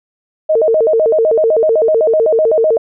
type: tone with vibrato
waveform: sine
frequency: 532 Hz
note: C5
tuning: 29 cents sharp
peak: -8 dBFS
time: 0.49-2.78 s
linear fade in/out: 10 ms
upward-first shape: square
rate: 7.9 Hz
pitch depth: 280 cents each way
effects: none